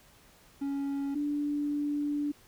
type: tone pair in turn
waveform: triangle / sine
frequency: 279 / 291.8 Hz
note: C#4 / D4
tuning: +11 / -11 cents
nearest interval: minor second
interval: 78 cents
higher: second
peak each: -28 dBFS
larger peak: neither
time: 0.61-1.15 / 1.15-2.32 s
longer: second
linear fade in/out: 10 ms
effects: pink hiss -59 dBFS RMS until 2.47 s